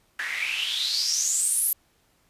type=noise with band-pass filter sweep; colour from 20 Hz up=white; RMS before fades=-26 dBFS; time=0.19-1.73 s; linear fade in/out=2 ms; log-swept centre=1700 to 12000 Hz; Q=8.2; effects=pink hiss -65 dBFS RMS until 2.29 s + resampled to 32000 Hz